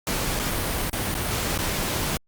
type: noise with dropouts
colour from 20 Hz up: pink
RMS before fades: -26 dBFS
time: 0.07-2.17 s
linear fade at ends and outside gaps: 1 ms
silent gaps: 0.392-0.396 / 0.897-0.93 / 1.142-1.15 / 1.577-1.588 s
effects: Opus 48 kbps